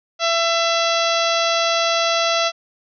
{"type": "harmonic tone", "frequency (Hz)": 670, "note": "E5", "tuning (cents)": 28, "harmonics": [1, 2, 3, 4, 5, 6, 7, 8, 9], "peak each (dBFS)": [-20, -22, -28, -26, -25, -27, -29, -31, -30], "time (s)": [0.19, 2.52], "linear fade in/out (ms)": 50, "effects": []}